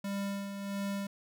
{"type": "tone with tremolo", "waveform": "square", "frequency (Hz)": 198.9, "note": "G3", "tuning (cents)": 25, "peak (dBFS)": -33, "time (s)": [0.04, 1.07], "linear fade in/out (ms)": 5, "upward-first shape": "sine", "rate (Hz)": 1.5, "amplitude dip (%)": 50, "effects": []}